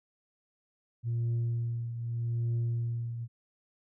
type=tone with tremolo; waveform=sine; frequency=117.3 Hz; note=A#2; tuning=11 cents sharp; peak=-24 dBFS; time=1.03-3.28 s; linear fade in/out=50 ms; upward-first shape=triangle; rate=0.82 Hz; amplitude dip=70%; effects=tanh soft clip ceiling -26 dBFS